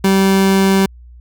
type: tone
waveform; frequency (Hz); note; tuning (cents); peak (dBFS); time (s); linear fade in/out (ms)
30% pulse; 193.4; G3; -23; -7; 0.04-0.86; 5
effects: added 60 Hz sine -36 dBFS peak until 1.2 s